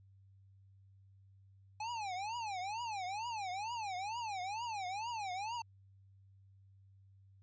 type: tone with vibrato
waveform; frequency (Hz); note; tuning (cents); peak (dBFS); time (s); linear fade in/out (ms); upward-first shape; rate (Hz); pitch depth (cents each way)
square; 834; G#5; +7; -39; 1.8-5.62; 5; triangle; 2.2; 280
effects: added 97 Hz sine -60 dBFS peak until 7.42 s + resampled to 16000 Hz